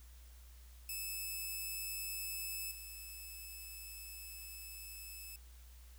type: tone with level steps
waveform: 5% pulse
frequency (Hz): 2609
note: E7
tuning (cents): -18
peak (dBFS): -31 / -39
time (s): 0.89-5.36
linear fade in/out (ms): 2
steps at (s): 2.71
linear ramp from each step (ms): 5
effects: added 60 Hz sine -54 dBFS peak until 5.98 s + white hiss -65 dBFS RMS until 5.98 s